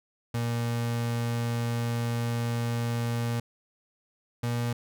35% pulse tone pair in turn, 117.9 / 119.2 Hz, A#2 / A#2, +20 / +39 cents, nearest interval unison, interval 19 cents, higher second, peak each -25 dBFS, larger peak neither, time 0.34-3.4 / 4.43-4.73 s, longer first, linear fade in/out 5 ms, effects none

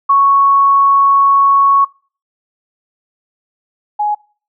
sine tone pair in turn, 1108.7 / 836 Hz, C#6 / G#5, 0 / +11 cents, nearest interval perfect fourth, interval 489 cents, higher first, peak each -6 / -12 dBFS, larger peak first, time 0.09-1.85 / 3.99-4.15 s, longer first, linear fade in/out 10 ms, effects noise-tail reverb RT60 0.4 s tail -24 dB re dry

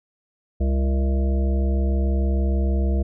harmonic tone with a mistuned harmonic, 66.6 Hz, C2, 31 cents sharp, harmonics 1 / 3 / 5 / 7 / 9 / 10, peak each -18 / -28 / -32 / -35 / -37 / -38 dBFS, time 0.6-3.03 s, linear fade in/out 10 ms, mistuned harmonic 5, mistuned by +30 cents, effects none

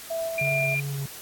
sine tone with tremolo, 659.3 Hz, E5, in tune, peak -26 dBFS, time 0.1-0.75 s, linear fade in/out 10 ms, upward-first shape square, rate 2.7 Hz, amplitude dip 25%
sine tone, 2392 Hz, D7, 31 cents sharp, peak -24 dBFS, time 0.38-0.8 s, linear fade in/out 2 ms
triangle tone with vibrato, 139.8 Hz, C#3, 15 cents sharp, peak -26 dBFS, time 0.41-1.06 s, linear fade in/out 5 ms, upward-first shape sine, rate 2.8 Hz, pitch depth 15 cents each way
effects white hiss -41 dBFS RMS until 1.21 s + AAC 64 kbps

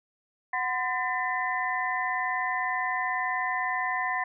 sine tone cluster, 739 / 1023 / 1791 / 2010 Hz, F#5 / C6 / A6 / B6, -2 / -39 / +30 / +30 cents, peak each -32 / -31 / -31 / -33 dBFS, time 0.53-4.24 s, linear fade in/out 5 ms, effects none

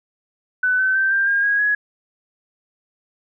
sine tone with pitch steps, 1500 / 1528 / 1556.5 / 1585.5 / 1615.1 / 1645.2 / 1675.9 Hz, F#6 / G6 / G6 / G6 / G#6 / G#6 / G#6, +23 / -45 / -13 / +19 / -49 / -17 / +15 cents, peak -15 dBFS, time 0.63-1.75 s, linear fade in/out 5 ms, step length 160 ms, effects none

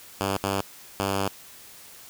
5% pulse tone bursts at uneven times, 98 Hz, G2, in tune, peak -13 dBFS, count 3, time 0.21-0.37 / 0.44-0.61 / 1-1.28 s, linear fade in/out 0 ms, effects white hiss -47 dBFS RMS until 2.09 s

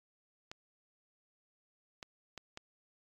clicks, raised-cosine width 0.2 ms, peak -27 dBFS, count 4, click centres 0.515 / 2.028 / 2.377 / 2.574 s, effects AAC 64 kbps

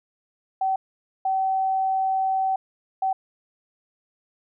sine tone bursts at uneven times, 765 Hz, G5, 42 cents flat, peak -20 dBFS, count 3, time 0.61-0.76 / 1.25-2.56 / 3.02-3.13 s, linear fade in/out 5 ms, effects none

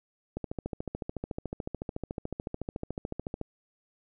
click train, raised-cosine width 2 ms, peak -20 dBFS, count 43, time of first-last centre 0.37-3.413 s, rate 13.8 Hz, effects none

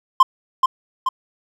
triangle tone with echo, 1046.5 Hz, C6, in tune, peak -4 dBFS, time 0.2-0.23 s, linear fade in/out 5 ms, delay 430 ms, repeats 2, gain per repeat -5 dB, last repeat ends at 1.09 s, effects none

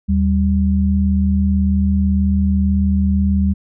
sine tone pair together, 77.78 / 195.99 Hz, D#2 / G3, 0 / 0 cents, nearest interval octave + major third, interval 1600 cents, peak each -15 dBFS, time 0.08-3.54 s, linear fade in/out 20 ms, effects none

